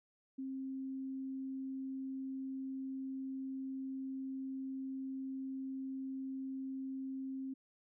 sine tone, 266 Hz, C4, 29 cents sharp, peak -39 dBFS, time 0.38-7.54 s, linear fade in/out 10 ms, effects none

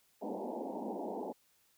pink band-pass noise, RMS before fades -40 dBFS, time 0.21-1.33 s, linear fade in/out 20 ms, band 200 to 920 Hz, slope 96 dB/octave, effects white hiss -71 dBFS RMS until 1.77 s

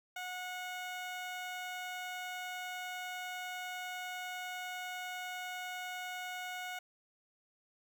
15% pulse tone with notch filter, 730 Hz, F#5, 24 cents flat, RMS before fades -42 dBFS, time 0.16-6.79 s, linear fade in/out 5 ms, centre 9700 Hz, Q 1.6, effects none

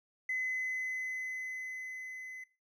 triangle tone with level ramp, 2030 Hz, B6, 47 cents sharp, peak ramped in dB -28 to -42 dBFS, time 0.29-2.44 s, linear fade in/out 5 ms, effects noise-tail reverb RT60 0.3 s tail -17 dB re dry + tanh soft clip ceiling -29 dBFS

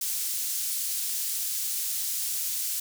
pink high-pass noise, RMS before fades -30 dBFS, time 0.01-2.8 s, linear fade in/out 5 ms, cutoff 6800 Hz, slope 12 dB/octave, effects none

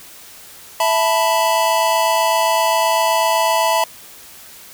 square chord, E suspended fourth, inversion none, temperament equal, 659.3 / 880 / 987.8 Hz, E5 / A5 / B5, 0 / 0 / 0 cents, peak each -19 dBFS, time 0.8-3.84 s, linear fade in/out 2 ms, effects white hiss -40 dBFS RMS until 4.73 s

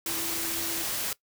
sine tone in noise, 332.2 Hz, E4, 13 cents sharp, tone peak -39 dBFS, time 0.06-0.83 s, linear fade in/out 2 ms, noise white, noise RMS -31 dBFS, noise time 0.06-1.13 s, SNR -11 dB, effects noise-tail reverb RT60 0.1 s tail -20 dB re dry

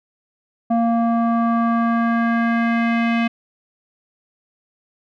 square tone with low-pass filter sweep, 231.8 Hz, A#3, 10 cents flat, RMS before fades -18 dBFS, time 0.7-3.28 s, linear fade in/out 10 ms, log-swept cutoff 790 to 2500 Hz, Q 2.6, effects none

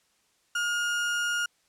35% pulse tone, 1424 Hz, F6, 33 cents sharp, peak -24 dBFS, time 0.55-1.46 s, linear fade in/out 5 ms, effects white hiss -68 dBFS RMS until 1.68 s + low-pass 9000 Hz 12 dB/octave

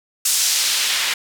white noise with band-pass filter sweep, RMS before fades -19 dBFS, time 0.25-1.14 s, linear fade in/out 5 ms, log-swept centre 7300 to 2300 Hz, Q 0.94, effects none

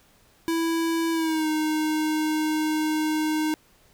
square tone with pitch glide, 330 to 309.7 Hz, E4 to D#4, +2 to -8 cents, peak -23 dBFS, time 0.48-3.54 s, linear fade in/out 0 ms, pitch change -110 cents, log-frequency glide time 1.12-1.48 s, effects pink hiss -59 dBFS RMS until 3.93 s

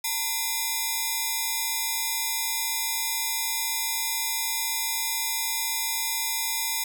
5% pulse ring-modulated tone, 1486 Hz, F#6, 7 cents sharp, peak -11 dBFS, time 0.04-6.84 s, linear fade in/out 5 ms, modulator 573 Hz, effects none

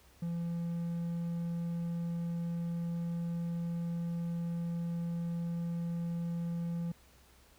triangle tone, 169.8 Hz, F3, 48 cents flat, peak -31 dBFS, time 0.22-6.92 s, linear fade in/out 5 ms, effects added 64 Hz sine -63 dBFS peak until 7.58 s + pink hiss -63 dBFS RMS until 7.58 s

